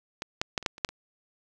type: clicks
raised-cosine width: 0.2 ms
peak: -16 / -9 / -9 / -25 / -8 / -27 / -7 / -23 dBFS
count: 8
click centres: 0.221 / 0.415 / 0.578 / 0.627 / 0.662 / 0.781 / 0.848 / 0.89 s
effects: none